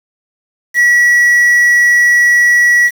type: tone with quantisation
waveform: triangle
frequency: 1933 Hz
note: B6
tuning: 38 cents flat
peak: -4 dBFS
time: 0.74-2.91 s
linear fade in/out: 50 ms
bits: 5
effects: none